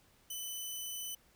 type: tone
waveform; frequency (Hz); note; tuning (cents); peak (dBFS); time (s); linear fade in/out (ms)
10% pulse; 3007; F#7; +27; -31; 0.3-1.15; 5
effects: pink hiss -67 dBFS RMS until 1.35 s